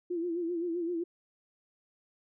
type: tone with vibrato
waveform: sine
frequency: 342.3 Hz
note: F4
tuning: 35 cents flat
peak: -30 dBFS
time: 0.1-1.04 s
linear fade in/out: 10 ms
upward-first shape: sine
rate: 7.7 Hz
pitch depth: 76 cents each way
effects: none